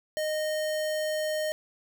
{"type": "tone", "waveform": "square", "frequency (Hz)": 617, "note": "D#5", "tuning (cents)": -15, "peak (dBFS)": -28, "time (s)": [0.17, 1.52], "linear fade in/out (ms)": 0, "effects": []}